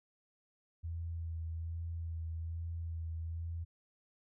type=tone with vibrato; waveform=sine; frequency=82.7 Hz; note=E2; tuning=6 cents sharp; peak=-37 dBFS; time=0.83-3.65 s; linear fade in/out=20 ms; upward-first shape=sine; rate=1.2 Hz; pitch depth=22 cents each way; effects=none